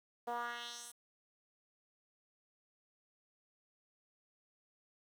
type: tone with band-pass filter sweep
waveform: 10% pulse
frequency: 238.3 Hz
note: A#3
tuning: 38 cents sharp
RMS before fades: -43 dBFS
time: 0.27-0.92 s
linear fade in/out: 10 ms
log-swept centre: 630 to 11000 Hz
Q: 2
effects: 10-bit